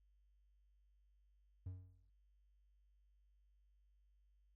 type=tone with exponential decay; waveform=triangle; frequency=92 Hz; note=F#2; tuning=9 cents flat; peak=-40 dBFS; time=1.66-2.1 s; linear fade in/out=5 ms; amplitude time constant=95 ms; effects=added 50 Hz sine -70 dBFS peak until 4.55 s